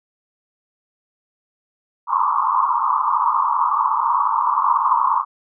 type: band-pass noise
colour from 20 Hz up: pink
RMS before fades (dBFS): -18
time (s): 2.07-5.25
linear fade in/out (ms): 50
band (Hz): 910 to 1200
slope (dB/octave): 96
effects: none